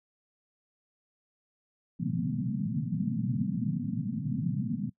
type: band-pass noise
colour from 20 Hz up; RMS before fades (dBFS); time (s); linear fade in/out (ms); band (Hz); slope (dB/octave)
white; -31; 1.99-4.9; 10; 110 to 250; 96
effects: noise-tail reverb RT60 0.1 s tail -21 dB re dry